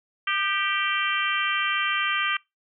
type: harmonic tone with a mistuned harmonic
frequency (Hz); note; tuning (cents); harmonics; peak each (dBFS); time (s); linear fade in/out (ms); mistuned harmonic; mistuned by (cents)
390.5; G4; -7; 3 / 4 / 5 / 6 / 7 / 8; -28 / -29 / -30 / -30 / -31 / -30; 0.27-2.37; 5; 3; +48
effects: noise-tail reverb RT60 0.2 s tail -24 dB re dry